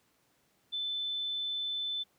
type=tone; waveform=sine; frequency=3520 Hz; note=A7; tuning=in tune; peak=-32 dBFS; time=0.72-2.04 s; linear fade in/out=20 ms; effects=pink hiss -71 dBFS RMS until 2.18 s + high-pass 100 Hz 12 dB/octave